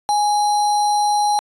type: tone with sample-and-hold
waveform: sine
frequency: 830.6 Hz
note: G#5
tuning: in tune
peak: -14 dBFS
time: 0.09-1.39 s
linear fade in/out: 0 ms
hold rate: 4900 Hz
effects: resampled to 24000 Hz